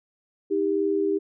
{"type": "tone pair together", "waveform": "sine", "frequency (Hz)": [315.2, 397.1], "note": ["D#4", "G4"], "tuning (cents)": [23, 22], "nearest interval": "major third", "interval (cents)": 399, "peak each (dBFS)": [-26, -22], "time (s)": [0.5, 1.19], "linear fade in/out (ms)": 20, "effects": []}